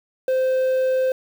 triangle tone with quantisation, 519 Hz, C5, 14 cents flat, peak -15 dBFS, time 0.28-1.12 s, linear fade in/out 2 ms, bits 7, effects none

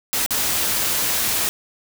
white noise with dropouts, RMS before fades -21 dBFS, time 0.13-1.49 s, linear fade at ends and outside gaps 0 ms, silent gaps 0.262-0.307 s, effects none

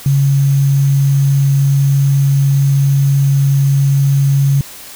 sine tone with sample-and-hold, 138.59 Hz, C#3, in tune, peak -8 dBFS, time 0.06-4.61 s, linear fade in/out 2 ms, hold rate 6300 Hz, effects white hiss -33 dBFS RMS until 4.95 s

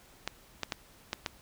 clicks, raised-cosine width 0.2 ms, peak -14 dBFS, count 5, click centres 0.276 / 0.633 / 0.722 / 1.131 / 1.262 s, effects pink hiss -58 dBFS RMS until 1.41 s

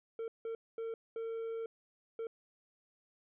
triangle tone bursts at uneven times, 453.9 Hz, A#4, 46 cents flat, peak -35 dBFS, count 5, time 0.19-0.28 / 0.45-0.55 / 0.78-0.94 / 1.16-1.66 / 2.19-2.27 s, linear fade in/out 2 ms, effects resampled to 8000 Hz

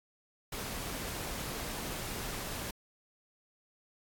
pink noise, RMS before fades -39 dBFS, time 0.52-2.71 s, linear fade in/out 5 ms, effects AAC 64 kbps

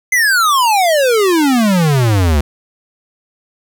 square exponential sweep, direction down, 2093 to 69.3 Hz, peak -10 dBFS, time 0.12-2.41 s, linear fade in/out 5 ms, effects none

